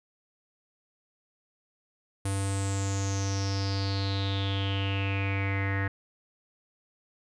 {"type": "tone with low-pass filter sweep", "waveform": "square", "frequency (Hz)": 98, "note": "G2", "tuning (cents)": 0, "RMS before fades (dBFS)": -29, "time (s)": [2.25, 5.88], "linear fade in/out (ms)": 5, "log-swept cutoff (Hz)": [9600, 1800], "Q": 7.9, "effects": []}